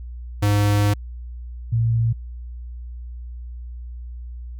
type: tone pair in turn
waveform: square / sine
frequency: 102.8 / 115.06 Hz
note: G#2 / A#2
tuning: -17 / -22 cents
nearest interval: major second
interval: 195 cents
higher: second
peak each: -16 dBFS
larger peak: neither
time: 0.42-0.94 / 1.72-2.13 s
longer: first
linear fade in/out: 10 ms
effects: added 60 Hz sine -31 dBFS peak until 4.59 s